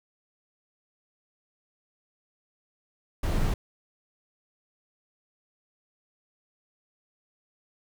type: noise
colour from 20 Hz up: brown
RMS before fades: -25 dBFS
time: 3.23-3.54 s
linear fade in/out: 5 ms
effects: none